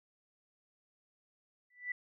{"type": "tone with exponential growth", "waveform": "sine", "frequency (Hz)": 1975.5, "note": "B6", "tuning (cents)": 0, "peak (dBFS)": -31, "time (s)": [1.7, 1.92], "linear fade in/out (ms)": 5, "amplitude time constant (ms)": 46, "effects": []}